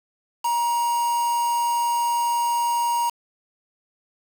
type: tone with quantisation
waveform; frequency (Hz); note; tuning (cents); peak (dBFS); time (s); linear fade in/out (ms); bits
triangle; 946; A#5; +25; -18; 0.44-3.1; 10; 5
effects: none